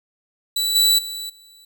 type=tone with level steps; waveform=sawtooth; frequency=3951 Hz; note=B7; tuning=in tune; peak=-16 / -10 / -25 / -43 dBFS; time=0.56-1.65 s; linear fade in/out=5 ms; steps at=0.75 / 0.98 / 1.29 s; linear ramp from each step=10 ms; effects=none